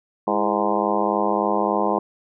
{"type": "harmonic tone with a mistuned harmonic", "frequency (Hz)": 103.5, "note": "G#2", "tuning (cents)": -5, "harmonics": [2, 3, 4, 5, 6, 7, 8, 9, 10], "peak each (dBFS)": [-27, -27, -27, -27, -27, -27, -27, -27, -27], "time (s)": [0.27, 1.99], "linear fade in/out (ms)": 5, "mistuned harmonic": 3, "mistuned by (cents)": 90, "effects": []}